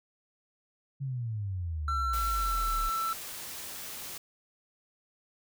sine exponential sweep, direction down, 140.6 to 34 Hz, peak -31 dBFS, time 1-2.9 s, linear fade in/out 20 ms
triangle tone with pitch glide, 1348 to 1331.7 Hz, E6 to E6, +38 to +17 cents, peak -27 dBFS, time 1.88-3.13 s, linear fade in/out 2 ms, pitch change -21 cents, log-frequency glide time 2.32-2.73 s
white noise, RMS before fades -41 dBFS, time 2.13-4.18 s, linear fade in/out 5 ms
effects none

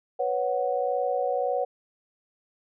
sine chord, B suspended second, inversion none, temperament just, 493.9 / 555.6 / 740.8 Hz, B4 / C#5 / F#5, 0 / +4 / +2 cents, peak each -28 dBFS, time 0.19-1.65 s, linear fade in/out 10 ms, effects none

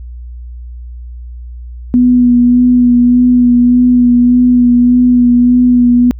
sine tone with vibrato, 245.1 Hz, B3, 13 cents flat, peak -4 dBFS, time 1.94-6.11 s, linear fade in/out 0 ms, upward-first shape sine, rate 1.7 Hz, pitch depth 20 cents each way, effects added 60 Hz sine -24 dBFS peak until 6.19 s

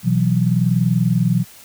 sine chord, B suspended fourth, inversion none, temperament equal with one note detuned, 123.97 / 164.81 / 185 Hz, B2 / E3 / F#3, +7 / 0 / 0 cents, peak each -18 dBFS, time 0.03-1.45 s, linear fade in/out 50 ms, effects white hiss -43 dBFS RMS until 1.64 s

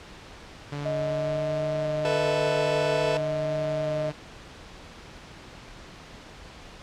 sawtooth tone with pitch glide, 144.7 to 148.77 Hz, D3 to D3, -25 to +23 cents, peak -27 dBFS, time 0.72-4.12 s, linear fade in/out 5 ms, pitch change +48 cents, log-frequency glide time 0.93-1.51 s
sine tone with vibrato, 622.3 Hz, D#5, in tune, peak -26 dBFS, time 0.85-4.1 s, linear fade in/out 10 ms, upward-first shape square, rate 0.5 Hz, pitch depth 12 cents each way
sawtooth chord, A suspended second, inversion none, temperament just, 440 / 495 / 660 Hz, A4 / B4 / E5, 0 / +4 / +2 cents, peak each -25 dBFS, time 2.05-3.17 s, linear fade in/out 0 ms
effects pink hiss -45 dBFS RMS until 6.82 s + low-pass 5000 Hz 12 dB/octave

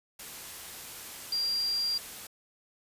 sine tone in noise, 4762 Hz, D8, 23 cents sharp, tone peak -27 dBFS, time 1.32-1.98 s, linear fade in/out 5 ms, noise white, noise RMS -43 dBFS, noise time 0.19-2.27 s, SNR +13 dB, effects resampled to 32000 Hz

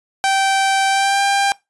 sawtooth tone with pitch glide, 778 to 795.7 Hz, G5 to G5, -13 to +26 cents, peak -10 dBFS, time 0.24-1.52 s, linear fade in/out 0 ms, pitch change +39 cents, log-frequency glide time 0.88-1.22 s, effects noise-tail reverb RT60 0.2 s tail -22 dB re dry + resampled to 24000 Hz

